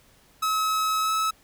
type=tone with pitch glide; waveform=45% pulse; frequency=1285 to 1296.2 Hz; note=E6 to E6; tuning=-45 to -30 cents; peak=-22 dBFS; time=0.42-1.31 s; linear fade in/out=10 ms; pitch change=+15 cents; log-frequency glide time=1.01-1.11 s; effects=pink hiss -58 dBFS RMS until 1.43 s